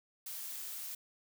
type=noise; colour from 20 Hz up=blue; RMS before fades=-43 dBFS; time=0.26-0.95 s; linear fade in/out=5 ms; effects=none